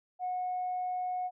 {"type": "tone", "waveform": "sine", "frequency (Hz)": 730, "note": "F#5", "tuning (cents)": -24, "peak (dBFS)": -30, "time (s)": [0.19, 1.31], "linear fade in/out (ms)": 50, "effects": ["tanh soft clip ceiling -27 dBFS"]}